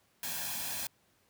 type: noise with comb filter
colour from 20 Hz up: white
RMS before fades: -37 dBFS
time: 0.23-0.87 s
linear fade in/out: 2 ms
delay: 1.2 ms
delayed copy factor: +0.65
effects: pink hiss -70 dBFS RMS until 1.29 s + high-pass 80 Hz 12 dB/octave